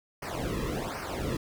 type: noise with flanger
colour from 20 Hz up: brown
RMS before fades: -33 dBFS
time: 0.22-1.37 s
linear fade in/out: 5 ms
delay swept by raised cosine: 0.27 to 1.37 ms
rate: 1.3 Hz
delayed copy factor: -0.95
effects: none